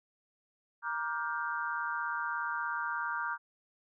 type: chord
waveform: sine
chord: G minor seventh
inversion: first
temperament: just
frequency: 940.8 / 1176 / 1411.2 / 1568 Hz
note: Bb5 / D6 / F6 / G6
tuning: +16 / +2 / +18 / 0 cents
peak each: -38 / -38 / -37 / -38 dBFS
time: 0.82-3.38 s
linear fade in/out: 50 ms
effects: none